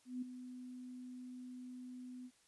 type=tone with ADSR envelope; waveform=sine; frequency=251 Hz; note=B3; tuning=28 cents sharp; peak=-37 dBFS; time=0.05-2.31 s; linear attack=170 ms; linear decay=10 ms; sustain=-10 dB; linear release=55 ms; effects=white hiss -71 dBFS RMS until 2.47 s + resampled to 24000 Hz